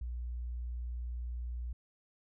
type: tone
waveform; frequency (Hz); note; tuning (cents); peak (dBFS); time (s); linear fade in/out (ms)
sine; 60; B1; -49; -36; 0.01-1.73; 5
effects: none